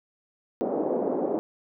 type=band-pass noise; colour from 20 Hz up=pink; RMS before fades=-27 dBFS; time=0.61-1.39 s; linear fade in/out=0 ms; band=280 to 640 Hz; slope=24 dB/octave; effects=none